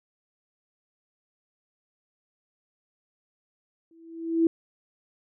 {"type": "tone with exponential growth", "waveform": "sine", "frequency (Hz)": 329.6, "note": "E4", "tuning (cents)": 0, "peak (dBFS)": -15, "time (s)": [3.91, 4.47], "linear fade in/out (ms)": 2, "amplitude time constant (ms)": 120, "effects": []}